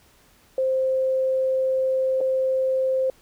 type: tone with dropouts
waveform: sine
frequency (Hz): 524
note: C5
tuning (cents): +2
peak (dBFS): -19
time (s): 0.58-3.1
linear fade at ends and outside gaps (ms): 2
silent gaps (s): 2.206-2.211
effects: pink hiss -57 dBFS RMS until 3.21 s